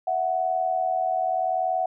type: tone pair together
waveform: sine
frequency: 659.3 / 740 Hz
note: E5 / F#5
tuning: 0 / 0 cents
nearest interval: major second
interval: 200 cents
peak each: -27 / -23 dBFS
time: 0.07-1.86 s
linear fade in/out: 5 ms
effects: none